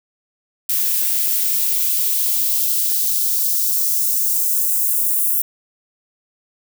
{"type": "noise with high-pass filter sweep", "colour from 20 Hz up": "violet", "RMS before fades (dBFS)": -18, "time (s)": [0.69, 5.42], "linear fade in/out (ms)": 5, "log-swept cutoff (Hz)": [1500, 10000], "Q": 1.2, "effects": []}